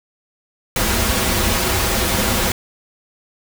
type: noise with comb filter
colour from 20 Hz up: pink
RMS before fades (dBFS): -18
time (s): 0.76-2.52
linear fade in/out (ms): 2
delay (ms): 6.8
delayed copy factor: -0.75
effects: none